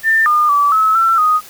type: tone with pitch steps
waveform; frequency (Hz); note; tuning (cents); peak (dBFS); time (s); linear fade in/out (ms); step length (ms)
sine; 1791 / 1213 / 1153 / 1293 / 1343 / 1245; A6 / D#6 / D6 / E6 / E6 / D#6; +30 / -44 / -32 / -34 / +32 / +1; -9; 0.03-1.41; 50; 230
effects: white hiss -38 dBFS RMS until 1.49 s